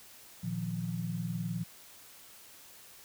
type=chord; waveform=sine; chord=Bb suspended fourth; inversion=none; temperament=just; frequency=116.54 / 155.39 / 174.81 Hz; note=Bb2 / Eb3 / F3; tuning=0 / -2 / +2 cents; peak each=-38 / -39 / -35 dBFS; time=0.43-1.64 s; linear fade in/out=10 ms; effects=white hiss -54 dBFS RMS until 3.04 s